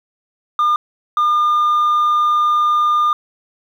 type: tone pair in turn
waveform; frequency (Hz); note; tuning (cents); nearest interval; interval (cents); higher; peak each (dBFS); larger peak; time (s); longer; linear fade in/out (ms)
sine; 1208 / 1208; D6 / D6; +48 / +48; unison; 0; neither; -9; neither; 0.59-0.76 / 1.17-3.13; second; 2
effects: tanh soft clip ceiling -11 dBFS + 8-bit